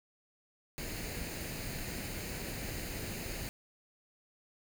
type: noise with comb filter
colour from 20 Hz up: pink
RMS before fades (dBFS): -40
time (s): 0.78-3.49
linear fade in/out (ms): 0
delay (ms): 0.44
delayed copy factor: +0.55
effects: none